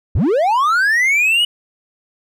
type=linear sweep; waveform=triangle; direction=up; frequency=50 to 2967 Hz; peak=-10 dBFS; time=0.15-1.45 s; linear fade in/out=5 ms; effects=none